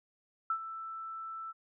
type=tone with ADSR envelope; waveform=sine; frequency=1325 Hz; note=E6; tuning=9 cents sharp; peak=-27 dBFS; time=0.5-1.53 s; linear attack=3 ms; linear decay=75 ms; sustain=-12 dB; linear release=29 ms; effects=none